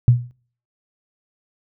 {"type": "tone with exponential decay", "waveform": "sine", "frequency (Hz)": 121.4, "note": "B2", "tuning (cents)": -29, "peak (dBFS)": -5, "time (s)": [0.08, 0.31], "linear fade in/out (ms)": 0, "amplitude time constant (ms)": 50, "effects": ["noise-tail reverb RT60 0.5 s tail -24 dB re dry"]}